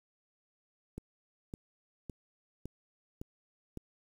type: click train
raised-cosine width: 3 ms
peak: -28 dBFS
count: 6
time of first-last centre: 0.98-3.773 s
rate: 1.79 Hz
effects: 9-bit